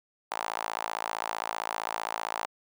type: tone with high-pass filter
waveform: sawtooth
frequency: 55.4 Hz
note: A1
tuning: 13 cents sharp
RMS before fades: -34 dBFS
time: 0.31-2.46 s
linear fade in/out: 5 ms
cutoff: 860 Hz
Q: 3
effects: none